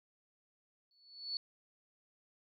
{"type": "tone with exponential growth", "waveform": "sine", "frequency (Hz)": 4435, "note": "C#8", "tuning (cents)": 0, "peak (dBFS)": -33, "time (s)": [0.91, 1.37], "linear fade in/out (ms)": 1, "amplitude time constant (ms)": 100, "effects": []}